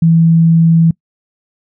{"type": "tone", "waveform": "sine", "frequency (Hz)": 164.81, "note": "E3", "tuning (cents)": 0, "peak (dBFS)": -5, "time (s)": [0.02, 0.91], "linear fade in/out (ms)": 5, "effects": ["noise-tail reverb RT60 0.1 s tail -24 dB re dry"]}